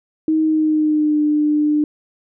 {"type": "tone with pitch glide", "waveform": "sine", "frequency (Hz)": [314.8, 299.5], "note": ["D#4", "D4"], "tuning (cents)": [20, 34], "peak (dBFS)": -13, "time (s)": [0.28, 1.84], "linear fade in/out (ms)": 2, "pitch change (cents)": -86, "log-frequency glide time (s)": [0.42, 1.21], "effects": []}